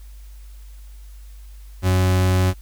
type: tone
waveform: 40% pulse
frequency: 92.5 Hz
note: F#2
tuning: in tune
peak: -14 dBFS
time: 1.82-2.54 s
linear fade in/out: 50 ms
effects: added 50 Hz sine -37 dBFS peak until 2.61 s + white hiss -55 dBFS RMS until 2.61 s